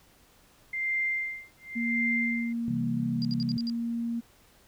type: tone with tremolo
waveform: sine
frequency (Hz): 2094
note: C7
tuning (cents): +1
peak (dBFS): -25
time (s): 0.73-2.53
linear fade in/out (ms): 5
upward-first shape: sine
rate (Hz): 0.92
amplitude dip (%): 100
type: tone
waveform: sine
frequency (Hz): 233.3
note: A#3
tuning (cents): +2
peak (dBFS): -28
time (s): 1.75-4.21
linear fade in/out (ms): 20
type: chord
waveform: sine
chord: C major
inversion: none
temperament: equal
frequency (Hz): 130.81 / 164.81 / 196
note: C3 / E3 / G3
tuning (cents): 0 / 0 / 0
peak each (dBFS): -33 / -34 / -36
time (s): 2.68-3.57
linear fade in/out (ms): 2
type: tone bursts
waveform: sine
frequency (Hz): 4806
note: D8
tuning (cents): +39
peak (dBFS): -34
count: 6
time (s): 3.22-3.698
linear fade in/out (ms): 0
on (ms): 28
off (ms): 62
effects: pink hiss -60 dBFS RMS until 4.67 s